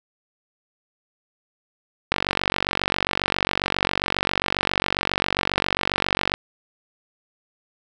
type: click train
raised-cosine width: 0.3 ms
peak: -3 dBFS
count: 201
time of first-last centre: 2.12-6.339 s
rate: 47.4 Hz
effects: none